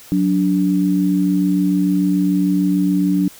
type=tone pair together; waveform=sine; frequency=183.9 / 290.7 Hz; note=F#3 / D4; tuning=-10 / -18 cents; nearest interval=minor sixth; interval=792 cents; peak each=-16 dBFS; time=0.12-3.28 s; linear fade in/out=0 ms; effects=white hiss -42 dBFS RMS until 3.39 s